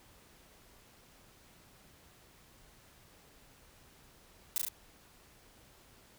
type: noise with echo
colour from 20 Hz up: blue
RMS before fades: -31 dBFS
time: 4.56-4.58 s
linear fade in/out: 0 ms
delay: 35 ms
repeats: 3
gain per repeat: -2 dB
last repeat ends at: 4.685 s
effects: pink hiss -61 dBFS RMS until 6.18 s